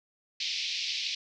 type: band-pass noise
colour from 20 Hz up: white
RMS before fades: -33 dBFS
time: 0.4-1.15 s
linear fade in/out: 5 ms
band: 2300 to 5300 Hz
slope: 48 dB/octave
effects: none